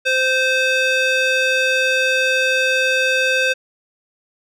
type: tone with band-pass filter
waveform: square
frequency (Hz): 519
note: C5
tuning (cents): -14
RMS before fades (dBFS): -17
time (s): 0.05-3.54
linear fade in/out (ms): 20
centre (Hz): 2400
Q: 1.3
effects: none